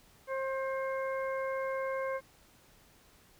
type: harmonic tone with a mistuned harmonic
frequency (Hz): 533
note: C5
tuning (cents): +32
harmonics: 1 / 2 / 3 / 4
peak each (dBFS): -33 / -39 / -43 / -45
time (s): 0.27-2.21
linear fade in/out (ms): 50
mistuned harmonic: 3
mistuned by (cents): -20
effects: pink hiss -62 dBFS RMS until 3.39 s